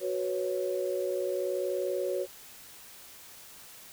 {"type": "chord", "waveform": "sine", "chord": "F# suspended fourth", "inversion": "none", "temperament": "equal", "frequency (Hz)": [370, 493.9, 554.4], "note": ["F#4", "B4", "C#5"], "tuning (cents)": [0, 0, 0], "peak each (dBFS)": [-32, -35, -32], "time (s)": [0, 2.27], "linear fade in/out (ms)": 50, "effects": ["white hiss -50 dBFS RMS until 3.92 s"]}